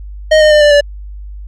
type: tone with pitch steps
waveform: square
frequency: 622.3 / 611.3 / 600.4 / 589.8 / 579.3 Hz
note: D#5 / D#5 / D5 / D5 / D5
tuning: 0 / -31 / +38 / +7 / -24 cents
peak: -5 dBFS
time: 0.31-0.81 s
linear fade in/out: 10 ms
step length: 100 ms
effects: added 50 Hz sine -25 dBFS peak until 1.47 s + low-pass 5000 Hz 12 dB/octave